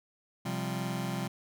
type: chord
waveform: sawtooth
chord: C suspended fourth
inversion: none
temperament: just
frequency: 130.81 / 174.42 / 196.22 Hz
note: C3 / F3 / G3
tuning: 0 / -2 / +2 cents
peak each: -32 dBFS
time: 0.45-1.28 s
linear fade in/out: 10 ms
effects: none